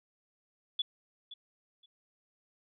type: tone with echo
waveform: sine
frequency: 3438 Hz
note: A7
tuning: 41 cents flat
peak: -28 dBFS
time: 0.79-0.82 s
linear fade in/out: 5 ms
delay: 520 ms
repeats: 2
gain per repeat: -15 dB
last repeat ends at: 1.86 s
effects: none